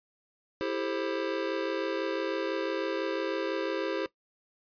square chord, A minor seventh, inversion second, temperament just, 330 / 396 / 440 / 528 Hz, E4 / G4 / A4 / C5, +2 / +18 / 0 / +16 cents, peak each -35 / -35 / -39 / -35 dBFS, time 0.61-4.06 s, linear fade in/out 0 ms, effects noise-tail reverb RT60 0.1 s tail -18 dB re dry + resampled to 11025 Hz

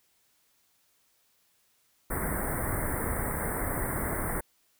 pink band-stop noise, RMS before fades -31 dBFS, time 2.1-4.41 s, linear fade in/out 10 ms, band 2100 to 8400 Hz, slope 96 dB/octave, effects white hiss -69 dBFS RMS until 4.79 s

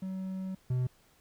triangle tone pair in turn, 188.8 / 126.25 Hz, F#3 / B2, +35 / +39 cents, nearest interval perfect fifth, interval 696 cents, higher first, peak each -32 / -25 dBFS, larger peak second, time 0.02-0.55 / 0.7-0.87 s, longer first, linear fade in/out 5 ms, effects pink hiss -65 dBFS RMS until 1.2 s

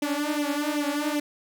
sawtooth tone with flanger, 293.7 Hz, D4, in tune, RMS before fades -27 dBFS, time 0.02-1.2 s, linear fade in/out 5 ms, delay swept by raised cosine 0.32 to 6.22 ms, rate 2.6 Hz, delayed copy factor +0.8, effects 10-bit

